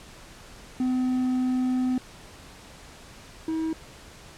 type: tone pair in turn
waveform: triangle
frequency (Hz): 254.4 / 320.5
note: C4 / E4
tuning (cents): -48 / -49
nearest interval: major third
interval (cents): 399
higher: second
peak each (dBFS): -20 / -23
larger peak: first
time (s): 0.8-1.98 / 3.48-3.73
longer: first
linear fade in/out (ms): 2
effects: pink hiss -47 dBFS RMS until 4.37 s + low-pass 9000 Hz 12 dB/octave